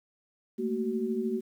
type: tone cluster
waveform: sine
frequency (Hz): 217 / 230.1 / 376.7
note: A3 / A#3 / F#4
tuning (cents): -24 / -22 / +31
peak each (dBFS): -35 / -31 / -31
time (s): 0.58-1.41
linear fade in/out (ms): 20
effects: 10-bit